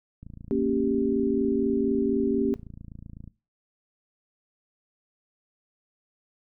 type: click train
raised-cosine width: 5 ms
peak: -30 dBFS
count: 86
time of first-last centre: 0.23-3.277 s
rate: 27.9 Hz
type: chord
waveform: sine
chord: G diminished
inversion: first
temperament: equal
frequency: 233.1 / 277.2 / 392 Hz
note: Bb3 / Db4 / G4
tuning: 0 / 0 / 0 cents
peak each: -26 dBFS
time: 0.51-2.54 s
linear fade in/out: 0 ms
effects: noise-tail reverb RT60 0.3 s tail -20 dB re dry